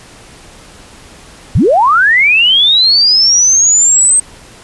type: linear sweep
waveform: sine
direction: up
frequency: 60.4 to 8372 Hz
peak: -5 dBFS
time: 1.55-4.2 s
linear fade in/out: 5 ms
effects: pink hiss -37 dBFS RMS until 4.63 s + resampled to 24000 Hz